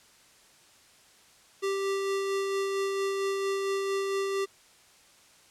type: tone with tremolo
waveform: square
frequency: 392 Hz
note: G4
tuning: in tune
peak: -27 dBFS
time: 1.62-4.46 s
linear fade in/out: 20 ms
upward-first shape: sine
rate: 4.4 Hz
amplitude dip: 25%
effects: white hiss -58 dBFS RMS until 5.5 s + low-pass 9000 Hz 12 dB/octave